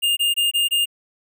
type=tone bursts; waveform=square; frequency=2822 Hz; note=F7; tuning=17 cents sharp; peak=-17 dBFS; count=5; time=0.02-0.858 s; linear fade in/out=20 ms; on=150 ms; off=22 ms; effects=none